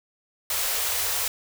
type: band-stop noise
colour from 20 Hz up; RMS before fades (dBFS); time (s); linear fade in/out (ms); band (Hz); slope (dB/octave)
white; -26; 0.5-1.28; 2; 110 to 410; 96
effects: none